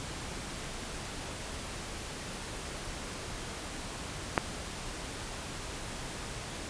click, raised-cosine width 0.5 ms, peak -8 dBFS, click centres 4.378 s, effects pink hiss -40 dBFS RMS until 6.69 s + resampled to 22050 Hz

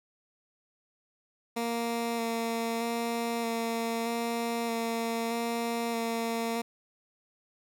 15% pulse tone with vibrato, 231.4 Hz, A#3, 13 cents flat, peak -23 dBFS, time 1.56-6.62 s, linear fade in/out 10 ms, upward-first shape square, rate 0.8 Hz, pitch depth 13 cents each way, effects none

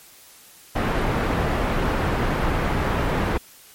pink low-pass noise, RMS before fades -22 dBFS, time 0.75-3.38 s, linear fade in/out 10 ms, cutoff 1800 Hz, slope 12 dB/octave, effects white hiss -48 dBFS RMS until 3.74 s + MP3 64 kbps

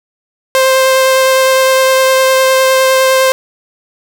sawtooth tone with vibrato, 525 Hz, C5, 6 cents sharp, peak -3 dBFS, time 0.55-3.32 s, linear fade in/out 0 ms, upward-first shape triangle, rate 9.8 Hz, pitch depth 10 cents each way, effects none

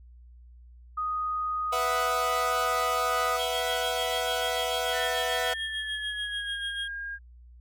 sine tone, 1244.5 Hz, D#6, in tune, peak -27 dBFS, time 0.97-3.37 s, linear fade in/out 10 ms
sawtooth chord, B suspended fourth, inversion none, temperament equal, 493.9 / 659.3 / 740 Hz, B4 / E5 / F#5, 0 / 0 / 0 cents, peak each -28 dBFS, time 1.72-5.54 s, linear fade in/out 10 ms
triangle tone with tremolo, 3262 Hz, G#7, 32 cents flat, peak -29 dBFS, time 3.39-6.88 s, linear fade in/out 5 ms, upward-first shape sine, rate 6.8 Hz, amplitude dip 65%
sine tone with pitch glide, 1787 to 1619.9 Hz, A6 to G#6, +26 to -44 cents, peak -33 dBFS, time 4.92-7.19 s, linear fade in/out 50 ms, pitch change -170 cents, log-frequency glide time 5.56-6.61 s
effects added 60 Hz sine -48 dBFS peak until 7.6 s

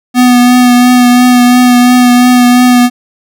square tone with vibrato, 246.9 Hz, B3, in tune, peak -3 dBFS, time 0.14-2.9 s, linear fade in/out 50 ms, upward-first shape triangle, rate 2.9 Hz, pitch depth 22 cents each way, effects none

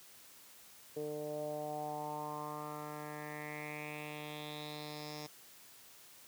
10% pulse tone with low-pass filter sweep, 150 Hz, D3, 37 cents sharp, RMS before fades -43 dBFS, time 0.96-5.27 s, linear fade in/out 10 ms, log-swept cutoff 460 to 5600 Hz, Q 4.9, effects white hiss -58 dBFS RMS until 6.27 s + high-pass 80 Hz 12 dB/octave

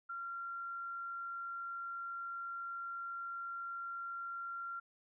sine tone, 1377 Hz, F6, 25 cents flat, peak -40 dBFS, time 0.09-4.8 s, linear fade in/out 10 ms, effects none

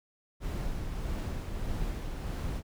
brown noise with tremolo, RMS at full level -33 dBFS, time 0.4-2.63 s, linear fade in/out 50 ms, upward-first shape sine, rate 1.6 Hz, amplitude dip 30%, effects none

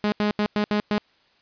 sawtooth tone bursts at uneven times, 208.8 Hz, G#3, 10 cents sharp, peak -16 dBFS, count 6, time 0.04-0.12 / 0.2-0.31 / 0.39-0.46 / 0.56-0.64 / 0.71-0.8 / 0.91-0.98 s, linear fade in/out 0 ms, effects white hiss -61 dBFS RMS until 1.41 s + resampled to 11025 Hz

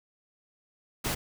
pink noise, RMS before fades -30 dBFS, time 1.04-1.15 s, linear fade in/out 10 ms, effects none

